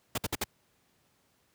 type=noise bursts; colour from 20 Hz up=pink; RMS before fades=-30 dBFS; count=4; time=0.15-0.44 s; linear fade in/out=5 ms; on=29 ms; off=58 ms; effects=pink hiss -70 dBFS RMS until 1.54 s + high-pass 80 Hz 12 dB/octave